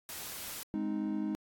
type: noise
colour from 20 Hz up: white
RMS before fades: -42 dBFS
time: 0.09-0.63 s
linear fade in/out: 0 ms
type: chord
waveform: triangle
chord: Ab major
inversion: none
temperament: equal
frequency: 207.7 / 261.6 / 311.1 Hz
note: Ab3 / C4 / Eb4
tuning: 0 / 0 / 0 cents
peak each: -33 / -38 / -33 dBFS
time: 0.74-1.35 s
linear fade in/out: 0 ms
effects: AAC 64 kbps